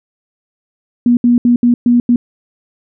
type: tone bursts at uneven times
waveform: sine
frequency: 240.9 Hz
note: B3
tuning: 43 cents flat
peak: -6 dBFS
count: 6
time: 1.06-1.17 / 1.24-1.38 / 1.45-1.56 / 1.63-1.74 / 1.86-2 / 2.09-2.16 s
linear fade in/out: 2 ms
effects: none